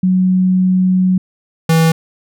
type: tone pair in turn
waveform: sine / square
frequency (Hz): 185 / 162.69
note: F#3 / E3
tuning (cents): 0 / -22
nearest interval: major second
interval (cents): 222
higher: first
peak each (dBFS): -9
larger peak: neither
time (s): 0.03-1.18 / 1.69-1.92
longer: first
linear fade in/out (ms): 5
effects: none